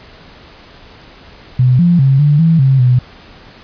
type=tone with pitch steps; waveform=sine; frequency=126.6 / 173.7 / 135 / 146.8 / 164 / 134 / 125.3 Hz; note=B2 / F3 / C#3 / D3 / E3 / C3 / B2; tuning=+43 / -9 / -45 / 0 / -9 / +42 / +25 cents; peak=-6 dBFS; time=1.59-2.99 s; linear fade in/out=5 ms; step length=200 ms; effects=pink hiss -39 dBFS RMS until 3.63 s + resampled to 11025 Hz